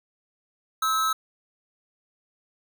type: tone with amplitude modulation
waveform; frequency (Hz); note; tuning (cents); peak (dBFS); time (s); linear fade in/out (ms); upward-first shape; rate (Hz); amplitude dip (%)
square; 1297; E6; -28; -20; 0.82-1.13; 5; sine; 275; 50
effects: none